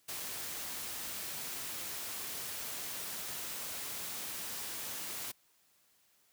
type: noise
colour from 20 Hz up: white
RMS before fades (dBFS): -41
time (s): 0.08-5.32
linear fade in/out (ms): 10
effects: white hiss -70 dBFS RMS until 6.32 s + high-pass 60 Hz 12 dB/octave